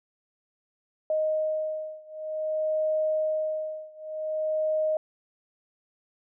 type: beating tone pair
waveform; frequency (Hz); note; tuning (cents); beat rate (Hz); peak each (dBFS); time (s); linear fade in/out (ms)
sine; 622.3 / 622.83; D#5 / D#5; 0 / +2; 0.53; -28 / -29; 1.1-4.97; 2
effects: none